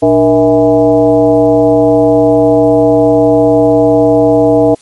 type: tone with frequency modulation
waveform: sine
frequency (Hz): 472.7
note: A#4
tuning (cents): +24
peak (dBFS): -4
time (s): 0.02-4.75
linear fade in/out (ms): 10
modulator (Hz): 176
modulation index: 1.4
effects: white hiss -44 dBFS RMS until 4.81 s + MP3 48 kbps